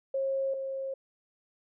sine tone pair in turn, 540 / 537.3 Hz, C#5 / C5, -45 / +46 cents, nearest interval unison, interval 9 cents, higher first, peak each -27 / -32 dBFS, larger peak first, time 0.14-0.54 / 0.54-0.94 s, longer neither, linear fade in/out 5 ms, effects none

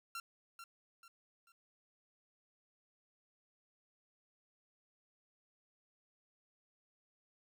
sawtooth tone with echo, 1366 Hz, F6, 39 cents flat, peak -38 dBFS, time 0.15-0.2 s, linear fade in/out 2 ms, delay 440 ms, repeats 3, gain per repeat -8 dB, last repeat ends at 1.52 s, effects 13-bit

